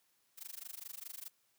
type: noise with amplitude modulation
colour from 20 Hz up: blue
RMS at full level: -44 dBFS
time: 0.37-1.3 s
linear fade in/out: 20 ms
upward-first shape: sine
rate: 24.8 Hz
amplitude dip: 100%
effects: white hiss -75 dBFS RMS until 1.58 s + high-pass 100 Hz 12 dB/octave